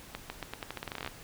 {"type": "accelerating click train", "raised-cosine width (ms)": 0.3, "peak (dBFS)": -20, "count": 17, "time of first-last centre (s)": [0.15, 1.076], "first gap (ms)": 150, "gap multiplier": 0.85, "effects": ["pink hiss -50 dBFS RMS until 1.23 s"]}